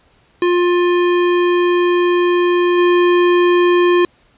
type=tone with level steps; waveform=square; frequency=352.9 Hz; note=F4; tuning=18 cents sharp; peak=-12 / -10 dBFS; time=0.42-4.05 s; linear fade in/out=2 ms; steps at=2.77 s; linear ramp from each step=20 ms; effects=pink hiss -54 dBFS RMS until 4.37 s + resampled to 8000 Hz